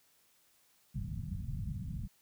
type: low-pass noise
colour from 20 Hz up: white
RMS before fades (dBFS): -39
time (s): 0.94-2.08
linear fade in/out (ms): 20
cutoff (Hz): 190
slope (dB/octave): 48
effects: white hiss -69 dBFS RMS until 2.21 s